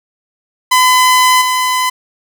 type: tone with level steps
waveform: sawtooth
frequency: 1012 Hz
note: B5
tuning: 42 cents sharp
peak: -3 / -8 dBFS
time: 0.71-1.9 s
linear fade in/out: 10 ms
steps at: 1.41 s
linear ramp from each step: 10 ms
effects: none